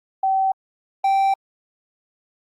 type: tone pair in turn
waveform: sine / triangle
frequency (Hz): 769 / 780.2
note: G5 / G5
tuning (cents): -33 / -8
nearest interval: unison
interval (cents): 25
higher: second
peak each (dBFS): -16 / -13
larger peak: second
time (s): 0.23-0.52 / 1.04-1.34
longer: second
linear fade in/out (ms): 5
effects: Opus 48 kbps